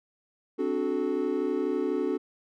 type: chord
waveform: triangle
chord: D dominant seventh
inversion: third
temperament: equal with one note detuned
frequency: 261.6 / 293.7 / 370 / 434.2 Hz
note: C4 / D4 / F#4 / A4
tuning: 0 / 0 / 0 / -23 cents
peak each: -31 / -29 / -28 / -29 dBFS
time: 0.58-2.18 s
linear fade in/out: 20 ms
effects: none